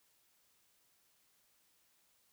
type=silence; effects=white hiss -73 dBFS RMS until 2.32 s